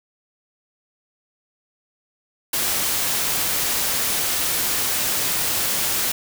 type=noise; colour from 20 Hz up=white; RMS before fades=-22 dBFS; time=2.53-6.12 s; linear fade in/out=5 ms; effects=none